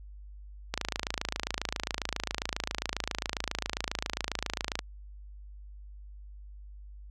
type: click train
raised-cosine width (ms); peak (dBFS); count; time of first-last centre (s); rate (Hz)
0.2; -12; 112; 0.74-4.791; 27.4
effects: added 50 Hz sine -44 dBFS peak until 7.1 s